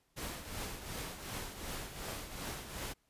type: noise with tremolo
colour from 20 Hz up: pink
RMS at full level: -40 dBFS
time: 0.16-2.94 s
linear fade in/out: 20 ms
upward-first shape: triangle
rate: 2.7 Hz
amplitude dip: 65%
effects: pink hiss -75 dBFS RMS until 3.09 s + resampled to 32000 Hz